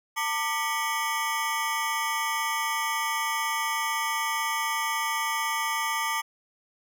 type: ring-modulated tone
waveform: 25% pulse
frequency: 1046.5 Hz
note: C6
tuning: in tune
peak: -19 dBFS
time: 0.16-6.22 s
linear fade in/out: 20 ms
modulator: 142 Hz
effects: none